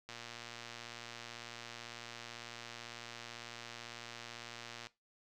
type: click train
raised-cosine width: 0.2 ms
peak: -29 dBFS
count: 565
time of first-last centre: 0.09-4.87 s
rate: 118 Hz
effects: noise-tail reverb RT60 0.2 s tail -17 dB re dry